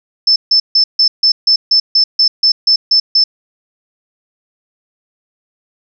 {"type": "tone bursts", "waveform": "sine", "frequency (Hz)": 5274, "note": "E8", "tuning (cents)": 0, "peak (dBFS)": -6, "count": 13, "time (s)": [0.27, 3.24], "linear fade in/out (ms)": 5, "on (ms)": 90, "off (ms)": 150, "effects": []}